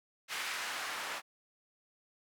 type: noise with band-pass filter sweep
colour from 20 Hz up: white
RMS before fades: -39 dBFS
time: 0.28-1.22 s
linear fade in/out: 50 ms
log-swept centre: 1900 to 1100 Hz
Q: 0.97
effects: none